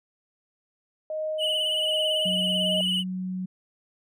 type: tone with tremolo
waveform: sine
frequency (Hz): 622.3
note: D#5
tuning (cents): 0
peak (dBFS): -26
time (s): 1.1-2.81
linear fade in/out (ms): 2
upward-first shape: sine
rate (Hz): 1.3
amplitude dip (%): 55
type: tone with vibrato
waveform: triangle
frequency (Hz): 2960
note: F#7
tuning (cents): 0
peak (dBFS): -22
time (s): 1.38-3.04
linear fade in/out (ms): 50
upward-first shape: sine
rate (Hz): 18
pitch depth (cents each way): 52
type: tone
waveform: sine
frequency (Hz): 185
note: F#3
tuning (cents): 0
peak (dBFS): -28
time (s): 2.25-3.46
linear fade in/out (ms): 10
effects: none